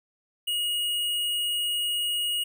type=tone with hard clipping; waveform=triangle; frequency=2882 Hz; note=F#7; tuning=46 cents flat; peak=-26 dBFS; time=0.47-2.44 s; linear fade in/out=10 ms; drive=18 dB; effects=none